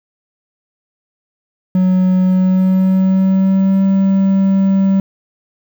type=tone with pitch glide; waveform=triangle; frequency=185 to 193.64 Hz; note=F#3 to G3; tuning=0 to -21 cents; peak=-7 dBFS; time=1.75-5 s; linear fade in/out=2 ms; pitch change=+79 cents; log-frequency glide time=2.24-3.84 s; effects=7-bit